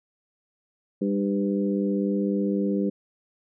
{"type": "harmonic tone with a mistuned harmonic", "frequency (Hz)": 99.9, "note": "G2", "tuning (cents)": 33, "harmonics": [2, 3, 4, 5], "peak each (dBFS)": [-24, -28, -30, -32], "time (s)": [1.01, 2.9], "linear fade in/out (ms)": 10, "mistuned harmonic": 4, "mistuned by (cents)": -17, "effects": []}